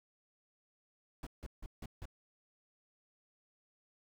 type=noise bursts; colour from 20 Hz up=brown; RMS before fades=-44 dBFS; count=5; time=1.23-2.055 s; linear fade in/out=2 ms; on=37 ms; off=160 ms; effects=none